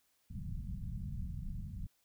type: low-pass noise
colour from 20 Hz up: pink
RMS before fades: -41 dBFS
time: 0.3-1.87 s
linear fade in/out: 10 ms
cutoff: 200 Hz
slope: 48 dB/octave
effects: white hiss -75 dBFS RMS until 2.04 s